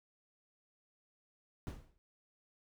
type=noise with exponential decay; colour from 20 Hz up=brown; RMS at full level=-38 dBFS; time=1.67-1.98 s; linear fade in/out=0 ms; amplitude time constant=66 ms; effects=none